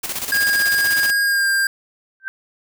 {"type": "noise with tremolo", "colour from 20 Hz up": "white", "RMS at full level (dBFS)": -24, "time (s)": [0.03, 1.11], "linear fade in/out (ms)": 10, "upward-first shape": "square", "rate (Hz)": 16, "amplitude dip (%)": 60}
{"type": "tone with pitch glide", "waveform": "square", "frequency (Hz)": [1630, 1594.6], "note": ["G#6", "G6"], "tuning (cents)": [-33, 29], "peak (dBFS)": -16, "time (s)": [0.32, 1.67], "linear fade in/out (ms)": 2, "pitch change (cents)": -38, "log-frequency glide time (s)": [1.22, 1.49]}
{"type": "tone with exponential growth", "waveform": "sine", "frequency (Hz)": 1560, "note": "G6", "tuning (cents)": -9, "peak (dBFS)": -19, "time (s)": [2.2, 2.28], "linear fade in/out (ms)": 0, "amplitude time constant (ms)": 16}
{"effects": []}